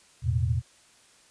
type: chord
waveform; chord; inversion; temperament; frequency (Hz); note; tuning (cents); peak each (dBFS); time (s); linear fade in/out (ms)
sine; E suspended fourth; none; just; 82.41 / 109.88 / 123.61; E2 / A2 / B2; 0 / -2 / +2; -27; 0.22-0.62; 50
effects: white hiss -58 dBFS RMS until 1.3 s + resampled to 22050 Hz